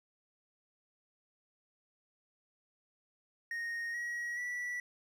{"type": "tone with pitch steps", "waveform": "triangle", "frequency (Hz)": [1860, 1906.8, 1954.7], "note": ["A#6", "A#6", "B6"], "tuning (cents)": [-4, 39, -18], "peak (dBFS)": -34, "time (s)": [3.51, 4.8], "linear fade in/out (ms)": 2, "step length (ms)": 430, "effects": []}